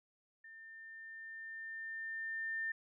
sine tone with level ramp, 1800 Hz, A6, 39 cents sharp, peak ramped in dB -52 to -35 dBFS, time 0.44-2.72 s, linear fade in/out 5 ms, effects none

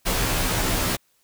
pink noise with comb filter, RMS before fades -23 dBFS, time 0.05-0.97 s, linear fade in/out 20 ms, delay 14 ms, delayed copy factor -0.85, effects white hiss -65 dBFS RMS until 1.23 s

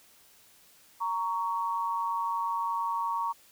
sine tone pair together, 930 / 1118.6 Hz, A#5 / C#6, -4 / +15 cents, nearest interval minor third, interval 319 cents, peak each -30 / -31 dBFS, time 1-3.33 s, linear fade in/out 20 ms, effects white hiss -59 dBFS RMS until 3.51 s

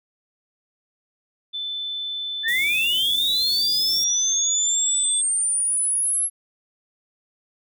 sine tone, 3520 Hz, A7, in tune, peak -26 dBFS, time 1.53-5.22 s, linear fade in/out 20 ms
sine linear sweep, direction up, 1717 to 11170 Hz, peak -19 dBFS, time 2.43-6.3 s, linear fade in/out 50 ms
white band-stop noise, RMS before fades -34 dBFS, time 2.48-4.04 s, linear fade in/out 2 ms, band 450 to 6300 Hz, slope 24 dB/octave
effects none

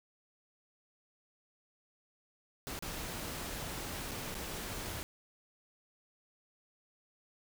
pink noise with dropouts, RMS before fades -41 dBFS, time 2.67-5.03 s, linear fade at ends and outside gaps 0 ms, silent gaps 2.79-2.824 / 4.111-4.116 / 4.344-4.351 s, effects none

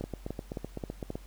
two click trains, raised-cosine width 2 ms, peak -22 / -21 dBFS, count 10 / 5, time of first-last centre 0.01-1.155 / 0.04-1.104 s, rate 7.86 / 3.76 Hz, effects added 46 Hz sine -47 dBFS peak until 1.26 s + pink hiss -58 dBFS RMS until 1.26 s

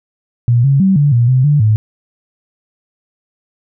sine tone with pitch steps, 119.7 / 138.1 / 192 / 144.8 / 119.2 / 128.8 / 146.9 / 108.2 Hz, A#2 / C#3 / G3 / D3 / A#2 / C3 / D3 / A2, +46 / -6 / -36 / -24 / +39 / -27 / +1 / -29 cents, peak -7 dBFS, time 0.48-1.76 s, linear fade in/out 0 ms, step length 160 ms, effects none

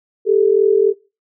sine tone pair together, 396.5 / 440 Hz, G4 / A4, +20 / 0 cents, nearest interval major second, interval 180 cents, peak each -13 dBFS, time 0.25-0.94 s, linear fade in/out 50 ms, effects noise-tail reverb RT60 0.3 s tail -21 dB re dry

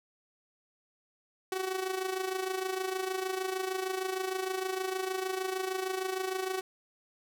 sawtooth tone with amplitude modulation, 376.4 Hz, F#4, 30 cents sharp, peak -25 dBFS, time 1.52-6.61 s, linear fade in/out 2 ms, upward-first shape sine, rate 26.5 Hz, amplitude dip 65%, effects none

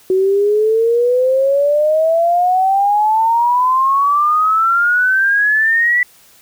sine exponential sweep, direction up, 371.2 to 1975.5 Hz, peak -10 dBFS, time 0.1-6.03 s, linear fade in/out 2 ms, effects white hiss -47 dBFS RMS until 6.41 s

